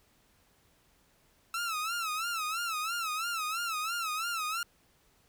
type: tone with vibrato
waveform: sawtooth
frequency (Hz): 1318.5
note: E6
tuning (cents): 0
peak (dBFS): -28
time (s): 1.54-4.63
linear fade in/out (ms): 2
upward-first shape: sine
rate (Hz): 3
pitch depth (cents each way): 120
effects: pink hiss -67 dBFS RMS until 5.28 s